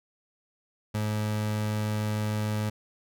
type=tone; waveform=30% pulse; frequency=106.6 Hz; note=G#2; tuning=46 cents sharp; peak=-24 dBFS; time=0.94-2.7 s; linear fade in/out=10 ms; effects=none